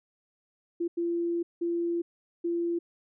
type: tone bursts at uneven times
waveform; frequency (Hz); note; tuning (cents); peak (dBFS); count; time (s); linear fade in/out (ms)
sine; 341.6; F4; -38; -26; 4; 0.8-0.88 / 0.97-1.43 / 1.61-2.02 / 2.44-2.79; 10
effects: none